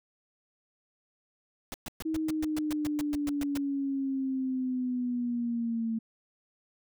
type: noise bursts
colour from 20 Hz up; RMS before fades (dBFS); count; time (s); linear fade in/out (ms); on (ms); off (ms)
pink; -38; 14; 1.72-3.574; 0; 21; 120
type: linear sweep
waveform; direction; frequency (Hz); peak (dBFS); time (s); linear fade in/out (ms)
sine; down; 319.1 to 223.9; -28; 2.05-5.99; 10
effects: none